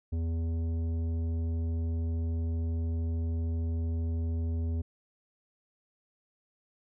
triangle tone with tanh clipping, 82.41 Hz, E2, in tune, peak -30 dBFS, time 0.12-4.82 s, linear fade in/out 10 ms, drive 15 dB, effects none

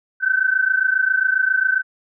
sine tone pair together, 1515 / 1542.4 Hz, F#6 / G6, +40 / -28 cents, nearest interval unison, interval 32 cents, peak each -18 dBFS, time 0.2-1.83 s, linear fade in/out 50 ms, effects none

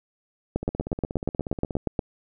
two click trains, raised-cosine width 2 ms, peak -18 / -10 dBFS, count 20 / 13, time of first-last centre 0.63-1.768 / 0.56-1.992 s, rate 16.7 / 8.38 Hz, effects none

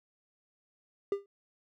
triangle tone with exponential decay, 400 Hz, G4, 35 cents sharp, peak -22 dBFS, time 1.12-1.26 s, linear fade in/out 2 ms, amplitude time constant 29 ms, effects none

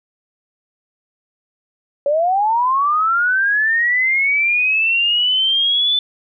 sine linear sweep, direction up, 554.4 to 3520 Hz, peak -13 dBFS, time 2.06-5.99 s, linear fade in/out 2 ms, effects none

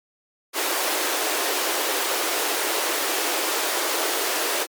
pink high-pass noise, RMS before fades -24 dBFS, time 0.53-4.67 s, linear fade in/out 50 ms, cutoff 320 Hz, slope 48 dB/octave, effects MP3 96 kbps

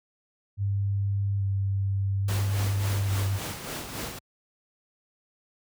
sine tone with vibrato, 98.8 Hz, G2, 14 cents sharp, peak -23 dBFS, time 0.57-3.4 s, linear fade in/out 50 ms, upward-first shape square, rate 0.6 Hz, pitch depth 14 cents each way
pink noise with tremolo, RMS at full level -33 dBFS, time 2.28-4.19 s, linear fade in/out 5 ms, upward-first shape sine, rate 3.6 Hz, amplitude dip 50%
effects high-pass 60 Hz 12 dB/octave

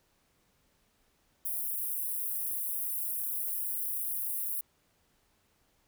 white high-pass noise, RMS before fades -34 dBFS, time 1.45-4.61 s, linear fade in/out 5 ms, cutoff 10000 Hz, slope 48 dB/octave, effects pink hiss -71 dBFS RMS until 5.87 s

